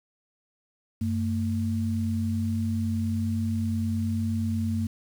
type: tone pair together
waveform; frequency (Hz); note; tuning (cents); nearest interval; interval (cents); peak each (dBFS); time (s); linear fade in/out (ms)
sine; 95.17 / 225.3; F#2 / A3; +49 / +41; octave + minor third; 1492; -27; 1.01-4.87; 5
effects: 8-bit